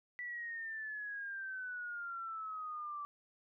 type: exponential sweep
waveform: sine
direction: down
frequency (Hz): 1970 to 1160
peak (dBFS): -40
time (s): 0.19-3.05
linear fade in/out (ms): 0
effects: none